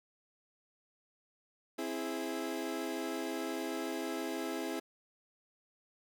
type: chord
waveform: 30% pulse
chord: C augmented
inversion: none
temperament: equal with one note detuned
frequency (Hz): 263.1 / 329.6 / 415.3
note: C4 / E4 / G#4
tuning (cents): +10 / 0 / 0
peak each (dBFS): -38 / -36 / -39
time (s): 1.78-4.8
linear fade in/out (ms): 10
effects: none